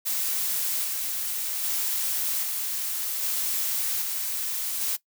blue noise with tremolo, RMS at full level -27 dBFS, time 0.05-4.97 s, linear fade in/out 20 ms, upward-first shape square, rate 0.63 Hz, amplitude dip 25%, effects noise-tail reverb RT60 0.1 s tail -18 dB re dry

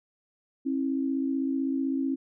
sine tone pair together, 269.4 / 325.2 Hz, C#4 / E4, -49 / -23 cents, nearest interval minor third, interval 326 cents, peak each -26 / -32 dBFS, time 0.65-2.16 s, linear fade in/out 20 ms, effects none

